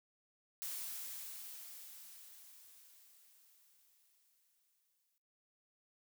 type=noise with exponential decay; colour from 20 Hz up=blue; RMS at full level=-42 dBFS; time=0.62-5.18 s; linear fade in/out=0 ms; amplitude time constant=990 ms; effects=noise-tail reverb RT60 0.8 s tail -22 dB re dry